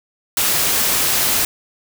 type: noise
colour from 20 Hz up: white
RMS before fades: -17 dBFS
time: 0.37-1.45 s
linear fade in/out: 2 ms
effects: none